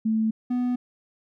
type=tone pair in turn; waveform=sine / triangle; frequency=220.4 / 247.4 Hz; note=A3 / B3; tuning=+3 / +3 cents; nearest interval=major second; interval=200 cents; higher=second; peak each=-20 dBFS; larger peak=neither; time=0.05-0.31 / 0.5-0.76 s; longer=neither; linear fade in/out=10 ms; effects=none